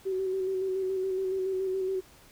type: tone with vibrato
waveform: sine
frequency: 378.8 Hz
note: F#4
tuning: 41 cents sharp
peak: -27 dBFS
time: 0.05-2.01 s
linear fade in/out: 20 ms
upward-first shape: square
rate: 7.1 Hz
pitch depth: 24 cents each way
effects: pink hiss -56 dBFS RMS until 2.31 s